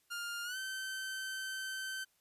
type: tone with pitch glide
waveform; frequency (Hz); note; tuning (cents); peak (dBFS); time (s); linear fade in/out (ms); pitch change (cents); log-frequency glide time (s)
sawtooth; 1406 to 1542.1; F6 to G6; +11 to -29; -35; 0.1-2.05; 20; +160; 0.44-0.57
effects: white hiss -74 dBFS RMS until 2.2 s + resampled to 32000 Hz